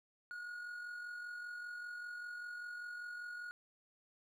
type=tone with amplitude modulation; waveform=triangle; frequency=1445 Hz; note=F#6; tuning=41 cents flat; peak=-40 dBFS; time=0.31-3.51 s; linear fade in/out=0 ms; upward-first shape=sine; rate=45.1 Hz; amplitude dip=40%; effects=none